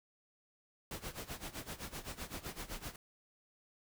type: noise with tremolo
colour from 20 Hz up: pink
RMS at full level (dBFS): -42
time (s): 0.91-2.96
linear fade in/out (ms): 2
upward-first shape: sine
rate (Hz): 7.8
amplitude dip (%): 85
effects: none